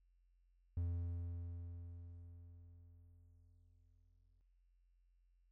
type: tone with exponential decay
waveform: triangle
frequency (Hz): 86.2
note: F2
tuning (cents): -22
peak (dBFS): -34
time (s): 0.77-4.41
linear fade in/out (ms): 0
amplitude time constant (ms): 790
effects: noise-tail reverb RT60 0.8 s tail -19 dB re dry + added 44 Hz sine -70 dBFS peak until 5.51 s